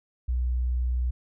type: tone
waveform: sine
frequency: 61.7 Hz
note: B1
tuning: 1 cent flat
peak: -23 dBFS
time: 0.28-1.11 s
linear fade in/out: 10 ms
effects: none